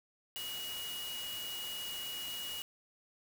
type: tone in noise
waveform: sine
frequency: 2900 Hz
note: F#7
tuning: 35 cents flat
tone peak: -40 dBFS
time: 0.36-2.62 s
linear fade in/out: 0 ms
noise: white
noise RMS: -45 dBFS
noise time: 0.36-2.62 s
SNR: +2 dB
effects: none